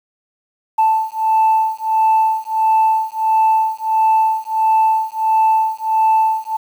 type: beating tone pair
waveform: sine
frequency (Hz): 880 / 881.5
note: A5 / A5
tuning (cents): 0 / +3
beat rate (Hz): 1.5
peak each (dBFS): -14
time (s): 0.78-6.57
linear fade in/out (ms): 10
effects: tanh soft clip ceiling -7 dBFS + 7-bit